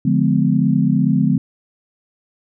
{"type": "chord", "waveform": "sine", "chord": "D diminished seventh", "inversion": "none", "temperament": "just", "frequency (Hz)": [146.83, 176.2, 211.4, 253.7], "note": ["D3", "F3", "Ab3", "Cb4"], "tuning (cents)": [0, 16, 31, 47], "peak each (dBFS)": -18, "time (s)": [0.05, 1.38], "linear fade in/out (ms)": 5, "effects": []}